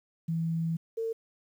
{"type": "tone pair in turn", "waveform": "sine", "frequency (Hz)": [164.4, 452], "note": ["E3", "A4"], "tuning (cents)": [-4, 47], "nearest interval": "octave + tritone", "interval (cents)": 1751, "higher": "second", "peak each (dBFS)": [-27, -29], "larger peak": "first", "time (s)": [[0.28, 0.77], [0.97, 1.13]], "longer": "first", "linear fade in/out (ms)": 10, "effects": ["10-bit"]}